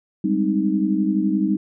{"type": "chord", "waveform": "sine", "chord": "Ab major seventh", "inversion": "third", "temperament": "equal", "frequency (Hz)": [196, 207.7, 261.6, 311.1], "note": ["G3", "Ab3", "C4", "Eb4"], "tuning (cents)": [0, 0, 0, 0], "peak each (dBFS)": [-21, -25, -26, -21], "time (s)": [0.24, 1.57], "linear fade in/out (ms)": 5, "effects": []}